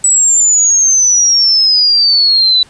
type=exponential sweep; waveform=sine; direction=down; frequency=7910 to 3951 Hz; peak=-6 dBFS; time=0.04-2.63 s; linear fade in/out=2 ms; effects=pink hiss -43 dBFS RMS until 2.69 s + resampled to 22050 Hz